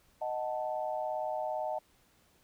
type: chord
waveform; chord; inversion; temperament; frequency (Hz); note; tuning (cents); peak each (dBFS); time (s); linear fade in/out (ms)
sine; D# diminished; none; equal; 622.3 / 740 / 880; D#5 / F#5 / A5; 0 / 0 / 0; -35 / -37 / -38; 0.21-1.79; 10
effects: pink hiss -67 dBFS RMS until 2.43 s